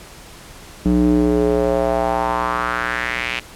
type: tone with band-pass filter sweep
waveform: square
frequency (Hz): 60.3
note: B1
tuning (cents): -41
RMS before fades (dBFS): -18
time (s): 0.85-3.4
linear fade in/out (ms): 10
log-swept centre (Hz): 240 to 2600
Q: 3.1
effects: pink hiss -40 dBFS RMS until 3.55 s + low-pass 12000 Hz 12 dB/octave